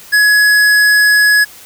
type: tone with hard clipping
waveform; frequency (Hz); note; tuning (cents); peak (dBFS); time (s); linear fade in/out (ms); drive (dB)
sine; 1684; G#6; +24; -8; 0.12-1.45; 20; 14
effects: white hiss -37 dBFS RMS until 1.65 s